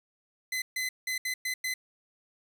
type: tone bursts at uneven times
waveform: sawtooth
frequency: 2032 Hz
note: B6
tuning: 49 cents sharp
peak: -26 dBFS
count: 6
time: 0.52-0.62 / 0.76-0.89 / 1.07-1.18 / 1.25-1.34 / 1.45-1.54 / 1.64-1.74 s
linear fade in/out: 5 ms
effects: none